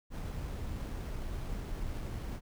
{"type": "noise with sample-and-hold", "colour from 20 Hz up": "brown", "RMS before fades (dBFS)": -38, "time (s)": [0.1, 2.41], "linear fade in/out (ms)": 50, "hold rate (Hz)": 7350, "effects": []}